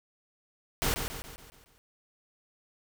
pink noise with echo, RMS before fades -28 dBFS, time 0.82-0.94 s, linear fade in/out 0 ms, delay 140 ms, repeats 6, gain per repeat -6 dB, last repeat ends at 1.78 s, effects none

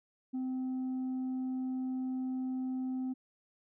sine tone, 258.1 Hz, C4, 23 cents flat, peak -30 dBFS, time 0.33-3.14 s, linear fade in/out 20 ms, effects tanh soft clip ceiling -32 dBFS

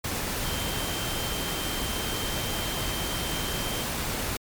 sine tone in noise, 3136 Hz, G7, in tune, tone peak -36 dBFS, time 0.45-3.83 s, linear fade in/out 5 ms, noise pink, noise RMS -30 dBFS, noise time 0.04-4.37 s, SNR -9 dB, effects MP3 96 kbps

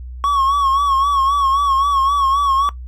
triangle tone with vibrato, 1108.7 Hz, C#6, in tune, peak -11 dBFS, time 0.24-2.69 s, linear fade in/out 0 ms, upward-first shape sine, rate 3.8 Hz, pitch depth 62 cents each way, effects noise-tail reverb RT60 0.1 s tail -17 dB re dry + added 62 Hz sine -28 dBFS peak until 2.87 s

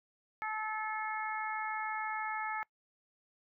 harmonic tone, 433.4 Hz, A4, 26 cents flat, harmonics 2 / 3 / 4 / 5, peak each -38 / -40 / -41 / -42 dBFS, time 0.42-2.63 s, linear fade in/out 0 ms, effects noise-tail reverb RT60 0.1 s tail -24 dB re dry

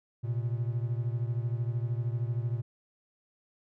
triangle beating tone pair, 115.8 / 128.8 Hz, A#2 / C3, -11 / -27 cents, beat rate 13 Hz, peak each -28 / -32 dBFS, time 0.23-2.62 s, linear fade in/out 20 ms, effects none

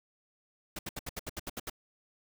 pink noise bursts, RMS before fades -38 dBFS, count 10, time 0.76-1.699 s, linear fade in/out 5 ms, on 30 ms, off 71 ms, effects none

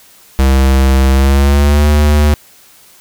square tone with pitch glide, 66.6 to 74.33 Hz, C2 to D2, +31 to +21 cents, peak -7 dBFS, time 0.39-2.34 s, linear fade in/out 0 ms, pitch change +190 cents, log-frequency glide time 1.12-1.87 s, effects white hiss -43 dBFS RMS until 3 s

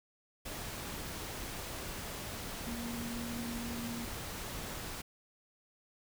sine tone in noise, 235.2 Hz, A#3, 16 cents sharp, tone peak -39 dBFS, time 2.66-4.05 s, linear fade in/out 10 ms, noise pink, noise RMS -42 dBFS, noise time 0.45-5.02 s, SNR 0 dB, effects none

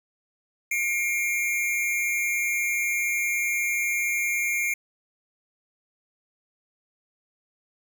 square tone pair together, 2150 / 2361 Hz, C7 / D7, +47 / +9 cents, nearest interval major second, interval 162 cents, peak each -27 dBFS, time 0.71-4.74 s, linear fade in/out 5 ms, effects 9-bit

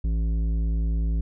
sine tone with tanh clipping, 55.2 Hz, A1, 6 cents sharp, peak -23 dBFS, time 0.04-1.21 s, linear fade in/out 5 ms, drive 11 dB, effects none

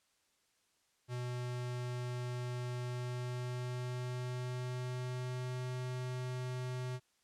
square tone with pitch glide, 123.47 to 126.36 Hz, B2 to B2, 0 to +40 cents, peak -38 dBFS, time 1.08-7 s, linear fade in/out 50 ms, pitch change +40 cents, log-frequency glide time 2.83-5.69 s, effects white hiss -75 dBFS RMS until 7.23 s + low-pass 9000 Hz 12 dB/octave

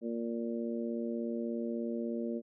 harmonic tone, 116.54 Hz, A#2, in tune, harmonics 2 / 3 / 4 / 5, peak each -35 / -39 / -41 / -43 dBFS, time 0.01-2.42 s, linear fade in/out 50 ms, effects none

